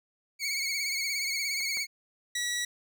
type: tone with vibrato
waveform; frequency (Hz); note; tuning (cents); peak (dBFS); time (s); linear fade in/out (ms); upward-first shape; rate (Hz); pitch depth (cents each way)
20% pulse; 2217; C#7; 0; -24; 0.39-1.87; 50; triangle; 17; 73
type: clicks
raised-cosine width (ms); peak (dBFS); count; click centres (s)
0.5; -37 / -30; 2; 1.606 / 1.772
type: tone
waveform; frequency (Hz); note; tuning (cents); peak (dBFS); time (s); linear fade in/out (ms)
15% pulse; 1934; B6; -37; -23; 2.35-2.65; 5
effects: none